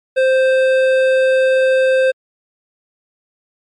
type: tone with hard clipping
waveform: triangle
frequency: 523 Hz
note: C5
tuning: 1 cent flat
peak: -12 dBFS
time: 0.16-2.12 s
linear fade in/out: 20 ms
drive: 15 dB
effects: MP3 48 kbps